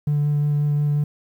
triangle tone with vibrato, 146.83 Hz, D3, in tune, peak -14 dBFS, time 0.07-1.04 s, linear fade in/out 5 ms, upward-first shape sine, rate 5.6 Hz, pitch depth 10 cents each way, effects tanh soft clip ceiling -13 dBFS + 9-bit

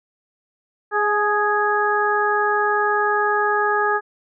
harmonic tone with a mistuned harmonic, 415.3 Hz, G#4, in tune, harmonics 1 / 2 / 3 / 4, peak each -22 / -22 / -22 / -22 dBFS, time 0.91-4.01 s, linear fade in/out 50 ms, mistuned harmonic 2, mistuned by +21 cents, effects none

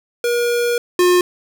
square tone pair in turn, 478 / 358 Hz, A#4 / F4, +43 / +43 cents, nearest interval perfect fourth, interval 500 cents, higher first, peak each -16 / -11 dBFS, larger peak second, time 0.24-0.78 / 0.99-1.21 s, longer first, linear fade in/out 2 ms, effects none

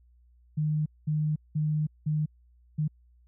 sine tone bursts at uneven times, 152.6 Hz, D#3, 33 cents flat, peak -24 dBFS, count 5, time 0.57-0.86 / 1.07-1.36 / 1.55-1.87 / 2.06-2.26 / 2.78-2.88 s, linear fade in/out 10 ms, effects added 60 Hz sine -57 dBFS peak until 3.27 s

